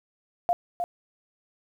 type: tone with echo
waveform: sine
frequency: 701 Hz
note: F5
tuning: 6 cents sharp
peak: -19 dBFS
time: 0.49-0.53 s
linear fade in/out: 0 ms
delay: 310 ms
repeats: 1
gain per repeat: -6 dB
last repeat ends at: 0.84 s
effects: 9-bit